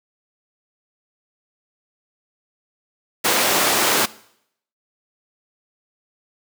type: high-pass noise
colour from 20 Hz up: pink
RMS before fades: -18 dBFS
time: 3.24-4.06 s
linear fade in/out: 10 ms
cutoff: 350 Hz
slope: 12 dB/octave
effects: noise-tail reverb RT60 0.7 s tail -20 dB re dry